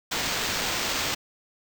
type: noise with sample-and-hold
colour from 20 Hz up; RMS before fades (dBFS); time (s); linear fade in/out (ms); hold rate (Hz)
white; -28; 0.11-1.15; 10; 11025
effects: none